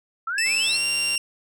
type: exponential sweep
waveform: sine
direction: up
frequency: 1296 to 4435 Hz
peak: -24 dBFS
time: 0.27-0.77 s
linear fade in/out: 5 ms
type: tone with pitch glide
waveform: 20% pulse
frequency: 2637 to 2768 Hz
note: E7 to F7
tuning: 0 to -16 cents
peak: -16 dBFS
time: 0.38-1.18 s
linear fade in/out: 2 ms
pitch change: +84 cents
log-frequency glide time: 0.62-0.84 s
type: click train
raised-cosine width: 0.2 ms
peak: -21 dBFS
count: 101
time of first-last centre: 0.46-1.154 s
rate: 144 Hz
effects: none